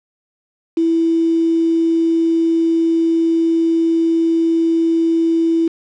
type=tone with quantisation; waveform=sine; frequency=329.9 Hz; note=E4; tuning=1 cent sharp; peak=-12 dBFS; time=0.77-5.68 s; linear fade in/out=5 ms; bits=5; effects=low-pass 3000 Hz 12 dB/octave